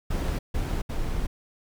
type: noise bursts at uneven times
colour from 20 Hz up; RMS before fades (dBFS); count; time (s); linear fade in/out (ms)
brown; -27; 3; 0.1-0.39 / 0.54-0.82 / 0.89-1.27; 10
effects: none